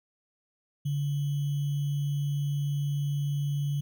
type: tone with sample-and-hold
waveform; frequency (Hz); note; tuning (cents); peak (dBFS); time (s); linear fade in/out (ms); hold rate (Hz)
sine; 143.3; D3; -42; -26; 0.85-3.81; 10; 3150
effects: none